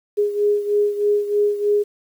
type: beating tone pair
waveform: sine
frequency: 412.4 / 415.6 Hz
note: G#4 / G#4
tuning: -12 / +1 cents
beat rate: 3.2 Hz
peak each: -17 / -22 dBFS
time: 0.17-1.84 s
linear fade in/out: 20 ms
effects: 8-bit